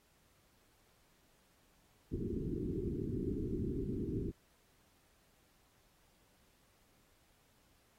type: low-pass noise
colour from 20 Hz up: white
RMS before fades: -38 dBFS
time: 2.11-4.32 s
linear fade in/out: 20 ms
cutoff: 410 Hz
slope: 96 dB/octave
effects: pink hiss -71 dBFS RMS until 7.98 s + AAC 48 kbps